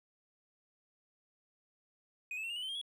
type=tone with pitch steps; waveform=triangle; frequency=2494 / 2601 / 2713 / 2830 / 2952 / 3079 / 3212 / 3350 Hz; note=D#7 / E7 / E7 / F7 / F#7 / G7 / G7 / G#7; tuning=+3 / -24 / +49 / +22 / -5 / -32 / +41 / +14 cents; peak=-36 dBFS; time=2.31-2.814 s; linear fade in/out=2 ms; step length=63 ms; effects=none